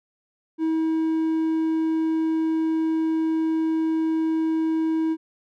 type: tone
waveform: triangle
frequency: 320.7 Hz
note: E4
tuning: 48 cents flat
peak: -18 dBFS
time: 0.58-5.17 s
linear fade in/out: 50 ms
effects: none